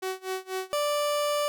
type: tone with tremolo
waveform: sawtooth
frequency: 376.2 Hz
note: F#4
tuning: 29 cents sharp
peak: -24 dBFS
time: 0.02-0.73 s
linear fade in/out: 10 ms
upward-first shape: sine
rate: 4.1 Hz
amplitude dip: 95%
type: tone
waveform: 30% pulse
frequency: 587.3 Hz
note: D5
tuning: in tune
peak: -22 dBFS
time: 0.73-1.48 s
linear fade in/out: 0 ms
effects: none